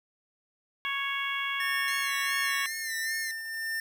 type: harmonic tone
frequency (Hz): 554.4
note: C#5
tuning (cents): 0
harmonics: 2 / 3 / 4 / 5 / 6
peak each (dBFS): -35 / -35 / -33 / -38 / -37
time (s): 0.85-2.66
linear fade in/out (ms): 0
type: tone with tremolo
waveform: square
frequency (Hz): 1800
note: A6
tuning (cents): +39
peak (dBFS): -30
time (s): 1.6-3.8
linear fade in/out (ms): 2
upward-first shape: triangle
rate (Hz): 1.5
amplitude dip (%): 55
type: tone with vibrato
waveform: 10% pulse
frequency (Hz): 2061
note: C7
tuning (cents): -27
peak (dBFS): -27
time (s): 1.88-3.31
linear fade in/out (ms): 0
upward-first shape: sine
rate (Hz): 2.5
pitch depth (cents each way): 90
effects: 9-bit